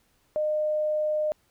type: tone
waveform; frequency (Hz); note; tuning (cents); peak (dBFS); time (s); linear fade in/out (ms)
sine; 610; D#5; -34; -23; 0.36-1.32; 0
effects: pink hiss -67 dBFS RMS until 1.5 s